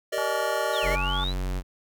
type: chord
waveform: square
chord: Eb major seventh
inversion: first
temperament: just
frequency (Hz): 388.9 / 466.7 / 583.4 / 622.3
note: G4 / Bb4 / D5 / Eb5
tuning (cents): -14 / +2 / -12 / 0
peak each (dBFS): -36 / -34 / -31 / -30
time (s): 0.12-0.96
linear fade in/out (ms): 10
type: harmonic tone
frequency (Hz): 284.6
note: C#4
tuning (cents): +46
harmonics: 3 / 4 / 5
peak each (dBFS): -32 / -33 / -34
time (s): 0.18-1.24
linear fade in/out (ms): 0
type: linear two-way sweep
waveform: sine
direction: down then up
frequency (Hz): 4100 to 1979 to 4100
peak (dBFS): -29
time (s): 0.72-1.34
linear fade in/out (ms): 50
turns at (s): 0.88
type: tone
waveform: square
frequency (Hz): 46.25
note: F#1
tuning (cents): 0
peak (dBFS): -27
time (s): 0.82-1.63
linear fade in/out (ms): 50
effects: none